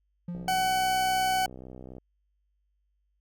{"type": "tone with exponential decay", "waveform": "triangle", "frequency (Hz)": 174.61, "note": "F3", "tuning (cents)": 0, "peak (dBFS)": -29, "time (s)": [0.28, 1.16], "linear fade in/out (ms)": 5, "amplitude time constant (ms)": 190}
{"type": "click train", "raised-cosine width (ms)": 2, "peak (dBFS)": -31, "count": 105, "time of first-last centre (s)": [0.35, 1.983], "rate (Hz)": 63.7}
{"type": "tone", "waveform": "40% pulse", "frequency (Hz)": 752, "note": "F#5", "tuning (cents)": 28, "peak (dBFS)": -23, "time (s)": [0.48, 1.46], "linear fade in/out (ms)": 2}
{"effects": ["added 50 Hz sine -70 dBFS peak until 3.2 s"]}